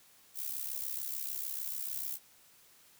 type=noise with amplitude modulation; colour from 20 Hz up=violet; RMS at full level=-35 dBFS; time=0.34-2.19 s; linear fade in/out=50 ms; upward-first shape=sine; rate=66.8 Hz; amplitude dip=75%; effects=white hiss -62 dBFS RMS until 2.99 s